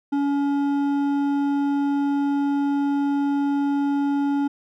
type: tone with hard clipping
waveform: sine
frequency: 282.7 Hz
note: C#4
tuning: 34 cents sharp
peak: -21 dBFS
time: 0.12-4.48 s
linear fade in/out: 10 ms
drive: 8 dB
effects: none